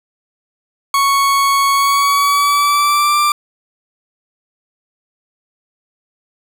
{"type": "tone with pitch glide", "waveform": "40% pulse", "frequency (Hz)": [1108.7, 1181.4], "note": ["C#6", "D6"], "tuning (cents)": [0, 10], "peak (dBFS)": -10, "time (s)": [0.94, 3.32], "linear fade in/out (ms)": 2, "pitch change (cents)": 110, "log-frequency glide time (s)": [1.73, 3.19], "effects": []}